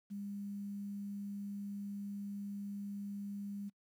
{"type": "tone with quantisation", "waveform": "sine", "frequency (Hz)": 201.6, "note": "G3", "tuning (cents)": 49, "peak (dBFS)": -40, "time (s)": [0.1, 3.7], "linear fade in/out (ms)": 20, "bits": 11, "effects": ["noise-tail reverb RT60 0.1 s tail -26 dB re dry"]}